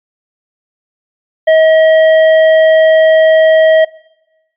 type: tone with hard clipping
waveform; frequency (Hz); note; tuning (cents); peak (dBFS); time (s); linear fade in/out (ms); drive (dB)
triangle; 637; D#5; +41; -6; 1.47-3.85; 10; 12
effects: noise-tail reverb RT60 1.0 s tail -22 dB re dry + resampled to 8000 Hz